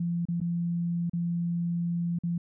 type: tone with dropouts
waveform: sine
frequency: 171.5 Hz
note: F3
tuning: 31 cents flat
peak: -26 dBFS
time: 0-2.38 s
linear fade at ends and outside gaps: 5 ms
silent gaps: 0.254-0.285 / 0.403-0.413 / 1.097-1.133 / 2.188-2.235 s
effects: none